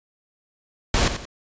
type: noise with echo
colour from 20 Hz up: pink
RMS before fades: -19 dBFS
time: 0.94-1.08 s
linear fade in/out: 2 ms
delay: 87 ms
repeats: 2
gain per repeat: -9 dB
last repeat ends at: 1.254 s
effects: resampled to 16000 Hz